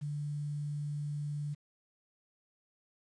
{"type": "tone with quantisation", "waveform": "sine", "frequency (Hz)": 146.83, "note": "D3", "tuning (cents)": 0, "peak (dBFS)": -34, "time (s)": [0.01, 1.55], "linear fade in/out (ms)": 20, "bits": 10, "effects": ["resampled to 22050 Hz"]}